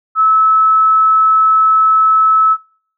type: tone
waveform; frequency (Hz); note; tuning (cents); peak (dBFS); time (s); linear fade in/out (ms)
sine; 1300; E6; -24; -7; 0.15-2.57; 50
effects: noise-tail reverb RT60 0.5 s tail -20 dB re dry